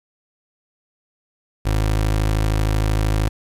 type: tone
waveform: 25% pulse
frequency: 53 Hz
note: G#1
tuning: 36 cents sharp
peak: -13 dBFS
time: 1.65-3.29 s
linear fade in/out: 10 ms
effects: resampled to 32000 Hz + 8-bit